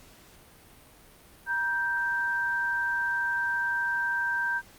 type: tone pair together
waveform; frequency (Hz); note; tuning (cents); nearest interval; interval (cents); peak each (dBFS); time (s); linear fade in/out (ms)
sine; 950.3 / 1568; A#5 / G6; +33 / 0; major sixth; 867; -33 / -26; 1.46-4.62; 50
effects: pink hiss -54 dBFS RMS until 4.78 s + Opus 48 kbps